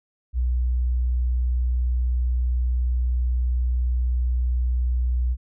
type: tone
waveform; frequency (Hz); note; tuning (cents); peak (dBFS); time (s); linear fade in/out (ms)
sine; 61.5; B1; -7; -19; 0.33-5.37; 50
effects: none